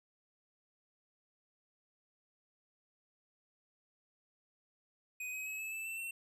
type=tone with pitch steps; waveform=square; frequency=2500 / 2533 / 2567 / 2602 / 2636 / 2672 / 2707 Hz; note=D#7 / D#7 / E7 / E7 / E7 / E7 / E7; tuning=+8 / +30 / -47 / -23 / -1 / +23 / +45 cents; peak=-40 dBFS; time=5.2-6.11 s; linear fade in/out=5 ms; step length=130 ms; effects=none